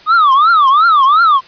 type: tone with vibrato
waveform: triangle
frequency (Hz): 1208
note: D6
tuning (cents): +48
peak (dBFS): -4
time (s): 0.06-1.41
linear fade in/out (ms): 50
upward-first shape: triangle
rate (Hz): 2.8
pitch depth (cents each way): 270
effects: white hiss -40 dBFS RMS until 1.47 s + resampled to 11025 Hz